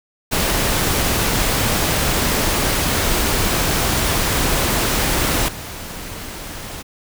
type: noise with level steps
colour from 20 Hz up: pink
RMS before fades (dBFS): -18 / -31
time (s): 0.31-6.83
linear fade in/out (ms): 20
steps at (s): 5.48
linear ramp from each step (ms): 5
effects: none